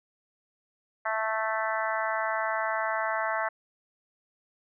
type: harmonic tone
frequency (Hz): 220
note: A3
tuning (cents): 0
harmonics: 3 / 4 / 5 / 6 / 7 / 8 / 9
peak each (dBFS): -32 / -33 / -34 / -35 / -35 / -36 / -37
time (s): 1.05-3.49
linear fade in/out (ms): 10
effects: none